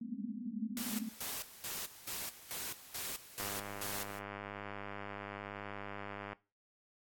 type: band-pass noise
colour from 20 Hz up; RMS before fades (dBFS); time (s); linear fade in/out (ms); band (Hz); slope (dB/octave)
pink; -41; 0.01-1.09; 5; 210 to 250; 96
type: noise with tremolo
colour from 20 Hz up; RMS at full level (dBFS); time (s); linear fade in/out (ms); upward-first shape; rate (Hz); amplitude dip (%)
white; -41; 0.77-4.19; 0; square; 2.3; 80
type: click train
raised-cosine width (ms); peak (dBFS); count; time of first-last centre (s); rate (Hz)
0.5; -28; 297; 3.4-6.331; 101
effects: noise-tail reverb RT60 0.3 s tail -19 dB re dry + AAC 64 kbps